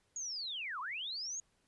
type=linear two-way sweep; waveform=sine; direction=down then up; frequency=6780 to 960 to 6780 Hz; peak=-38 dBFS; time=0.16-1.4 s; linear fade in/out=2 ms; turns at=0.8 s; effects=pink hiss -75 dBFS RMS until 1.67 s + resampled to 24000 Hz